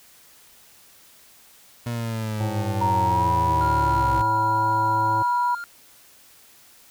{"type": "linear sweep", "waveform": "30% pulse", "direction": "down", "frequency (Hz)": [119.5, 62.5], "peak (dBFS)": -23, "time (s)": [1.86, 4.22], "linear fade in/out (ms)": 5}
{"type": "harmonic tone", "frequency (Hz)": 110, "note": "A2", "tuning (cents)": 0, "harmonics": [1, 3, 5, 7, 8], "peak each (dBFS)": [-28, -33, -35, -36, -37], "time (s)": [2.4, 5.23], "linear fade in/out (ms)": 10}
{"type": "tone with pitch glide", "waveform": "sine", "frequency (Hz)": [932.3, 974.7], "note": ["A#5", "B5"], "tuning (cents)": [0, -23], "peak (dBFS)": -19, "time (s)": [2.81, 5.55], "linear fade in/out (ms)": 5, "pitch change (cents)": 77, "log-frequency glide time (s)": [3.04, 3.27]}
{"type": "tone with vibrato", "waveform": "triangle", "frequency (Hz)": 1396.9, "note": "F6", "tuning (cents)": 0, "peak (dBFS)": -29, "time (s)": [3.61, 5.64], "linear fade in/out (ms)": 0, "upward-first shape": "triangle", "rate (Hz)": 2.1, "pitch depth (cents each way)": 8}
{"effects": ["white hiss -52 dBFS RMS until 6.9 s"]}